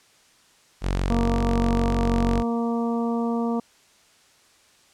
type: tone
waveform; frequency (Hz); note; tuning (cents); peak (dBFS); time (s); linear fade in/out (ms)
sawtooth; 46.25; F#1; 0; -18; 0.81-2.44; 50
type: harmonic tone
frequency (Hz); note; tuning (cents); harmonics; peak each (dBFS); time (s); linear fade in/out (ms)
233.1; A#3; 0; 1 / 2 / 3 / 4 / 5; -23 / -29 / -33 / -35 / -37; 1.1-3.6; 5
effects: white hiss -57 dBFS RMS until 4.93 s + low-pass 8000 Hz 12 dB/octave